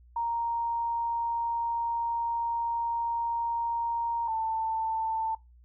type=tone pair in turn; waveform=sine; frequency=932.3 / 890.2 Hz; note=A#5 / A5; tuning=0 / +20 cents; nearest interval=minor second; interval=80 cents; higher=first; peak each=-27 dBFS; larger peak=neither; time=0.16-4.28 / 4.28-5.35 s; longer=first; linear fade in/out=5 ms; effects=noise-tail reverb RT60 0.2 s tail -19 dB re dry + added 60 Hz sine -53 dBFS peak until 5.64 s